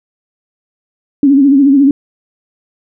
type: tone with vibrato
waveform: sine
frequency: 277.2 Hz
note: C#4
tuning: in tune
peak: -4 dBFS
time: 1.23-1.91 s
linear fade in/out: 2 ms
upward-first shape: sine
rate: 14 Hz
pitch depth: 80 cents each way
effects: none